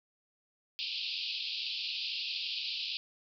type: band-pass noise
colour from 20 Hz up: white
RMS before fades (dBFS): -37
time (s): 0.79-2.97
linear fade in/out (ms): 0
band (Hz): 2500 to 4900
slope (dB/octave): 96
effects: none